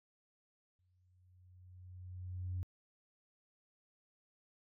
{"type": "tone with exponential growth", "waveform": "sine", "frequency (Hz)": 91, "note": "F#2", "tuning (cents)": -28, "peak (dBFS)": -34, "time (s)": [0.79, 2.63], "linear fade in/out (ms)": 0, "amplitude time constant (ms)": 400, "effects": ["tanh soft clip ceiling -32 dBFS"]}